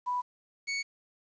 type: tone pair in turn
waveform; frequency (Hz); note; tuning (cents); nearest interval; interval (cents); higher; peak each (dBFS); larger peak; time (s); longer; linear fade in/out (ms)
sine / sawtooth; 987.8 / 2224; B5 / C#7; 0 / +5; octave + major second; 1405; second; -28 / -27; second; 0.06-0.22 / 0.67-0.83; neither; 20
effects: resampled to 16000 Hz + 10-bit